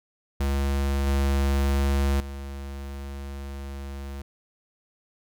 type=tone with level steps; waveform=square; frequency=69.2 Hz; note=C#2; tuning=2 cents flat; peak=-23 / -21 / -34 dBFS; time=0.4-4.22 s; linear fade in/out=5 ms; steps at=1.07 / 2.2 s; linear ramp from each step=2 ms; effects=none